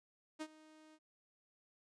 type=tone with ADSR envelope; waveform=sawtooth; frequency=311.1 Hz; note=D#4; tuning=in tune; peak=-36 dBFS; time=0.39-0.99 s; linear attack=24 ms; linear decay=56 ms; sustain=-20 dB; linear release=52 ms; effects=resampled to 22050 Hz